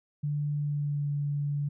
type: tone with pitch glide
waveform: sine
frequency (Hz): 146.83 to 144.39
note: D3 to D3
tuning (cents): 0 to -29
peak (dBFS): -27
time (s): 0.23-1.69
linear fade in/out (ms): 10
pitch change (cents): -29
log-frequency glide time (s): 0.56-1.09
effects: none